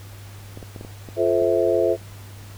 clicks, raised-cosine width 2 ms, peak -23 dBFS, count 7, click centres 0.574 / 0.628 / 0.762 / 0.811 / 0.849 / 1.088 / 1.42 s
sine chord, F major seventh, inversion none, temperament just, 349.2 / 436.5 / 523.8 / 654.8 Hz, F4 / A4 / C5 / E5, 0 / -14 / +2 / -12 cents, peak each -22 dBFS, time 1.16-1.97 s, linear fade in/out 50 ms
effects added 100 Hz sine -38 dBFS peak until 2.57 s + pink hiss -46 dBFS RMS until 2.57 s

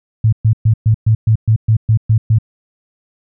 sine tone bursts, 110.3 Hz, A2, 5 cents sharp, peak -7 dBFS, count 11, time 0.24-2.386 s, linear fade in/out 5 ms, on 86 ms, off 120 ms, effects none

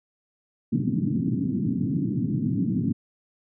white band-pass noise, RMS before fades -25 dBFS, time 0.72-2.93 s, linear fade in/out 10 ms, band 110 to 290 Hz, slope 48 dB/octave, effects none

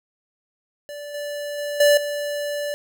square tone with level steps, 583 Hz, D5, 13 cents flat, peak -33 / -28 / -26 / -13 / -25 dBFS, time 0.89-2.74 s, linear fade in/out 0 ms, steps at 1.14 / 1.58 / 1.8 / 1.97 s, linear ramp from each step 5 ms, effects none

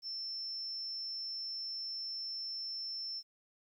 sine tone, 5350 Hz, E8, 25 cents sharp, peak -38 dBFS, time 0.02-3.23 s, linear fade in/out 50 ms, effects 12-bit

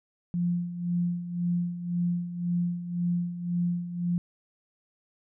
sine tone with tremolo, 174.61 Hz, F3, in tune, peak -23 dBFS, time 0.34-4.18 s, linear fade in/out 0 ms, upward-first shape sine, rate 1.9 Hz, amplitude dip 70%, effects none

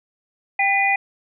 sine tone cluster, 788 / 2003 / 2443 Hz, G5 / B6 / D#7, +9 / +24 / -32 cents, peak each -20 dBFS, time 0.59-0.96 s, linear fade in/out 5 ms, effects none

